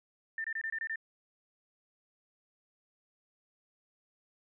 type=tone bursts; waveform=sine; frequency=1795 Hz; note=A6; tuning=34 cents sharp; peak=-33 dBFS; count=7; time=0.38-0.958 s; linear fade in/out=2 ms; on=62 ms; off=24 ms; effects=none